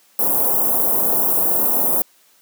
white band-stop noise, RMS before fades -17 dBFS, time 0.19-2.02 s, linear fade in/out 2 ms, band 920 to 12000 Hz, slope 24 dB/octave, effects white hiss -55 dBFS RMS until 2.41 s + high-pass 200 Hz 12 dB/octave

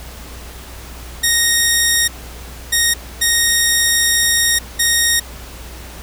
10% pulse tone bursts at uneven times, 1864.7 Hz, A#6, in tune, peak -3 dBFS, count 4, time 1.23-2.08 / 2.72-2.94 / 3.21-4.59 / 4.79-5.2 s, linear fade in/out 10 ms, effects added 60 Hz sine -33 dBFS peak until 6.02 s + pink hiss -36 dBFS RMS until 6.02 s

